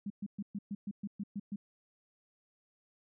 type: tone bursts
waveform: sine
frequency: 202.6 Hz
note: G#3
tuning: 43 cents flat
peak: -35 dBFS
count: 10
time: 0.06-1.56 s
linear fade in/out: 5 ms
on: 42 ms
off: 120 ms
effects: none